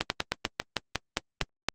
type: slowing click train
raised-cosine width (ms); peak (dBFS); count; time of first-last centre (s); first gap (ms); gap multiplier
0.2; -7; 11; 0.01-1.686; 91; 1.13
effects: Opus 24 kbps